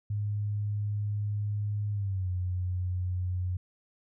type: tone with pitch glide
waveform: sine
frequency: 103.7 to 90.8 Hz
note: G#2 to F#2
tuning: -2 to -32 cents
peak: -28 dBFS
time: 0.1-3.57 s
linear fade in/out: 5 ms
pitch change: -230 cents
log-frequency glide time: 1.92-2.3 s
effects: none